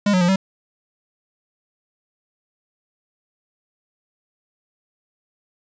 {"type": "tone with pitch steps", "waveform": "square", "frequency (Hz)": [204.5, 183.1, 175.4, 191.7], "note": ["G#3", "F#3", "F3", "G3"], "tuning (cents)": [-26, -18, 8, -38], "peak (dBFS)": -15, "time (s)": [0.06, 0.36], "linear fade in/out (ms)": 5, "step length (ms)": 75, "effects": ["resampled to 16000 Hz", "8-bit"]}